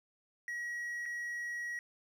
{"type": "tone with dropouts", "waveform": "triangle", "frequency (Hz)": 1910, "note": "A#6", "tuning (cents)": 42, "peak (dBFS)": -35, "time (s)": [0.48, 1.79], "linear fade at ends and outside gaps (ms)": 1, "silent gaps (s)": [1.056, 1.06], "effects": []}